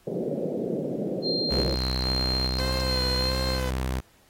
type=band-pass noise; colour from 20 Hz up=white; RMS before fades=-29 dBFS; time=0.07-1.75 s; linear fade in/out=5 ms; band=140 to 560 Hz; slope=48 dB/octave
type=tone with tremolo; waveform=sine; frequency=4186 Hz; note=C8; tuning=in tune; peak=-26 dBFS; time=1.22-3.61 s; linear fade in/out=50 ms; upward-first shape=square; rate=1.2 Hz; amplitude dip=40%
type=tone with pitch glide; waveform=sawtooth; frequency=64 to 64.37 Hz; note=C2 to C2; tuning=-38 to -28 cents; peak=-22 dBFS; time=1.5-4.01 s; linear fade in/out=20 ms; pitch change=+10 cents; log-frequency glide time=2.19-3.45 s
type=tone with vibrato; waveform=sawtooth; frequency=513 Hz; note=C5; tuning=34 cents flat; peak=-27 dBFS; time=2.59-3.7 s; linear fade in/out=0 ms; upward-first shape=sine; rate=1.5 Hz; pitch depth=49 cents each way
effects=pink hiss -60 dBFS RMS until 4.29 s + AAC 48 kbps